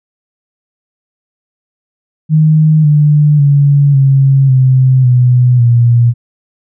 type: tone with pitch steps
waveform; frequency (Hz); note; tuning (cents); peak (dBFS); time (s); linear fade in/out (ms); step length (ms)
sine; 155.56 / 148.79 / 142.32 / 136.13 / 130.21 / 124.54 / 119.12; D#3 / D3 / C#3 / C#3 / C3 / B2 / A#2; 0 / +23 / +46 / -31 / -8 / +15 / +38; -4; 2.29-6.14; 50; 550
effects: none

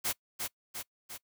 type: noise with echo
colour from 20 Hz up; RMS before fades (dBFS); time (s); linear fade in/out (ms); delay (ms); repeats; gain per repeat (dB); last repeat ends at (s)
white; -31; 0.04-0.13; 20; 350; 3; -4; 1.18
effects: noise-tail reverb RT60 0.1 s tail -23 dB re dry

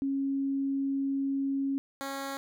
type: tone pair in turn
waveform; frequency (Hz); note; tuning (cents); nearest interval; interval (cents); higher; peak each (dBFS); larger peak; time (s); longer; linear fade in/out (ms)
sine / 10% pulse; 274 / 274; C#4 / C#4; -20 / -20; unison; 0; neither; -27 / -26; second; 0.02-1.78 / 2.01-2.37; first; 0
effects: none

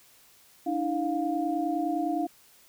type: tone cluster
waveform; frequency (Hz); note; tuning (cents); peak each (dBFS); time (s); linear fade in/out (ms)
sine; 293.5 / 323.3 / 704; D4 / E4 / F5; -1 / -34 / +14; -30; 0.66-2.27; 10
effects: white hiss -58 dBFS RMS until 2.68 s

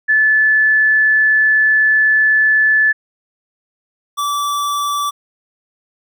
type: tone pair in turn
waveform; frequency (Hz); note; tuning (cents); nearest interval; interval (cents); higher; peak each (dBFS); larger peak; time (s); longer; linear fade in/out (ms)
sine / square; 1736 / 1158.6; A6 / D6; -24 / -24; perfect fifth; 700; first; -9 / -17; first; 0.08-2.93 / 4.17-5.11; first; 20
effects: none

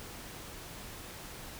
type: silence
effects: pink hiss -46 dBFS RMS until 1.59 s

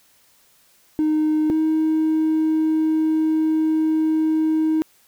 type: tone pair in turn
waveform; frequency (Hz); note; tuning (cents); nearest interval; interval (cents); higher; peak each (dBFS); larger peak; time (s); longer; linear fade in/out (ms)
triangle; 308.7 / 315; D#4 / D#4; -14 / +21; unison; 35; second; -13; neither; 0.99-1.5 / 1.5-4.82; second; 0
effects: tanh soft clip ceiling -12 dBFS + white hiss -57 dBFS RMS until 5.07 s

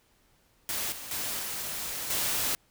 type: noise with level steps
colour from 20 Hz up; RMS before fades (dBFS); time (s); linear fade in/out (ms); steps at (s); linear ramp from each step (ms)
white; -32 / -41 / -33 / -35 / -29; 0.69-2.55; 0; 0.92 / 1.11 / 1.39 / 2.1; 2
effects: pink hiss -66 dBFS RMS until 2.7 s

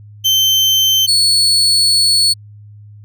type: tone pair in turn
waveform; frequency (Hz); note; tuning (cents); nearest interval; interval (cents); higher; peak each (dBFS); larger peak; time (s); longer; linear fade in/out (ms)
35% pulse; 3100 / 4407; G7 / C#8; -20 / -11; tritone; 609; second; -8; neither; 0.24-1.07 / 1.07-2.34; second; 20
effects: added 104 Hz sine -35 dBFS peak until 3.04 s

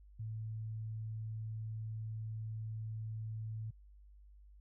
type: tone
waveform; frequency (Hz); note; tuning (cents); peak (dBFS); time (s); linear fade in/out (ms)
sine; 110; A2; 0; -39; 0.19-3.71; 10
effects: added 50 Hz sine -56 dBFS peak until 4.6 s

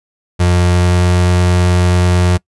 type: tone with pitch glide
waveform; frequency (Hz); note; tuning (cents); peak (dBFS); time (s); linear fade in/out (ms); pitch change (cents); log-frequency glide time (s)
35% pulse; 88.6 to 89.22; F2 to F2; +25 to +38; -7; 0.39-2.38; 20; +13; 0.71-1.12
effects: noise-tail reverb RT60 0.1 s tail -24 dB re dry + resampled to 24000 Hz

